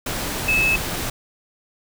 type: tone in noise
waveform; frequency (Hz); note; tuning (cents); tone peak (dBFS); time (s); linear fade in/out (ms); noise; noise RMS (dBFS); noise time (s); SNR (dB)
sine; 2600; E7; -24; -16; 0.48-0.76; 5; pink; -26; 0.06-1.1; +7
effects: none